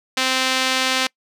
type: tone with band-pass filter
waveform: sawtooth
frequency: 260 Hz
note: C4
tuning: 11 cents flat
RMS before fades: -20 dBFS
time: 0.17-1.07 s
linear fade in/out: 5 ms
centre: 3600 Hz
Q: 0.89
effects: noise-tail reverb RT60 0.1 s tail -25 dB re dry